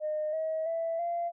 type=tone with pitch steps; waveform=sine; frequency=612 / 636.1 / 661.3 / 687.3 Hz; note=D#5 / D#5 / E5 / F5; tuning=-29 / +38 / +5 / -28 cents; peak=-28 dBFS; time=0-1.32 s; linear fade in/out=50 ms; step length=330 ms; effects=tanh soft clip ceiling -24 dBFS